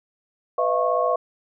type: tone cluster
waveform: sine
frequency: 498.5 / 627 / 683 / 1096 Hz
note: B4 / D#5 / F5 / C#6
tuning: +16 / +13 / -39 / -20 cents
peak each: -24 dBFS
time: 0.58-1.16 s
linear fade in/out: 5 ms
effects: none